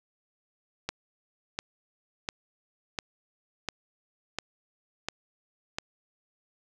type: click train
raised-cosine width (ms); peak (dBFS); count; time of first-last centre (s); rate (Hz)
0.2; -13; 8; 0.89-5.785; 1.43
effects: none